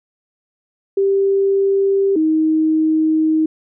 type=tone pair in turn; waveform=sine; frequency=392.7 / 314.8 Hz; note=G4 / D#4; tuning=+3 / +20 cents; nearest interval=major third; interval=383 cents; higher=first; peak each=-12 dBFS; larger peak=neither; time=0.97-2.16 / 2.16-3.46 s; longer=second; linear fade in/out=5 ms; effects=none